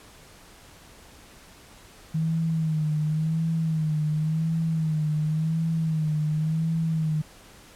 sine tone with vibrato, 157.7 Hz, D#3, 24 cents sharp, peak -22 dBFS, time 2.14-7.22 s, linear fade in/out 10 ms, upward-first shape sine, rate 0.92 Hz, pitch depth 60 cents each way, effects pink hiss -50 dBFS RMS until 7.75 s + low-pass 12000 Hz 12 dB/octave

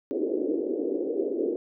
white band-pass noise, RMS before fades -28 dBFS, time 0.11-1.56 s, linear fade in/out 0 ms, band 280 to 470 Hz, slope 48 dB/octave, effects none

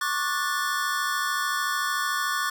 square chord, D major seventh, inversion third, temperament just, 1101.2 / 1174.7 / 1468.3 / 1762 Hz, C#6 / D6 / F#6 / A6, -12 / 0 / -14 / +2 cents, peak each -31 dBFS, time 0.01-2.5 s, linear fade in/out 5 ms, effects 10-bit

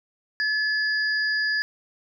sine tone pair together, 1719 / 4887 Hz, A6 / D#8, -41 / -32 cents, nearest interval octave + tritone, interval 1809 cents, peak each -22 / -29 dBFS, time 0.4-1.62 s, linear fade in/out 0 ms, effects none

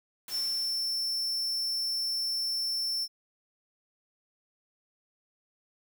white noise with exponential decay, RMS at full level -42 dBFS, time 0.28-1.53 s, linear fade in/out 2 ms, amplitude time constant 270 ms
45% pulse tone, 5380 Hz, E8, 34 cents sharp, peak -29 dBFS, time 0.3-3.08 s, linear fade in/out 50 ms
effects none

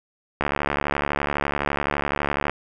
click train, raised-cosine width 0.5 ms, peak -7 dBFS, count 151, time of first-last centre 0.41-2.496 s, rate 71.9 Hz, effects none

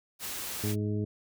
white noise, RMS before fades -37 dBFS, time 0.19-0.76 s, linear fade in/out 50 ms
harmonic tone, 104.8 Hz, G#2, 16 cents sharp, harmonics 1 / 2 / 3 / 4 / 6, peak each -30 / -34 / -37 / -37 / -51 dBFS, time 0.63-1.05 s, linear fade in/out 10 ms
effects none

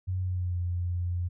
sine tone with pitch glide, 92.5 to 88.22 Hz, F#2 to F2, 0 to +18 cents, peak -27 dBFS, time 0.07-1.29 s, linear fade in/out 20 ms, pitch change -82 cents, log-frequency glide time 0.2-0.58 s, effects none

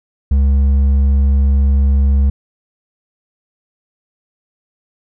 sine tone with hard clipping, 69 Hz, C#2, 7 cents flat, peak -10 dBFS, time 0.31-2.3 s, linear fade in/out 5 ms, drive 4 dB, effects none

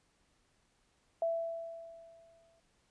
sine tone with exponential decay, 665 Hz, E5, 15 cents sharp, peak -28 dBFS, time 1.22-2.6 s, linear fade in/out 2 ms, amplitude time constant 300 ms, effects pink hiss -73 dBFS RMS until 2.9 s + resampled to 22050 Hz

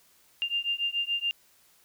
sine beating tone pair, 2794 / 2801 Hz, F7 / F7, 0 / +4 cents, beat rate 7 Hz, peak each -30 dBFS, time 0.42-1.31 s, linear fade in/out 0 ms, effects white hiss -62 dBFS RMS until 1.84 s

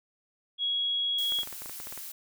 sine tone, 3322 Hz, G#7, in tune, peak -26 dBFS, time 0.58-1.45 s, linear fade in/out 50 ms
blue noise, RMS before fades -41 dBFS, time 1.18-2.12 s, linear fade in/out 5 ms
clicks, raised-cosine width 0.5 ms, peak -28 dBFS, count 12, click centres 1.322 / 1.389 / 1.433 / 1.474 / 1.527 / 1.62 / 1.659 / 1.696 / 1.801 / 1.871 / 1.925 / 1.976 s
effects none

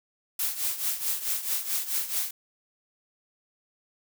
blue noise with tremolo, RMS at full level -26 dBFS, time 0.39-2.31 s, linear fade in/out 5 ms, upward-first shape triangle, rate 4.6 Hz, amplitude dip 80%, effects none

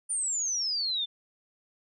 sine exponential sweep, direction down, 9350 to 3500 Hz, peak -27 dBFS, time 0.09-1.06 s, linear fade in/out 20 ms, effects none

